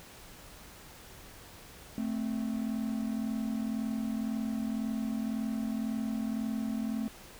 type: tone pair together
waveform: triangle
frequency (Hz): 219.7 / 261.6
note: A3 / C4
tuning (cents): -2 / 0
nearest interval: minor third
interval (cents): 302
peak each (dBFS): -30 / -34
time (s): 1.98-7.08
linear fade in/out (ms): 0
effects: pink hiss -51 dBFS RMS until 7.39 s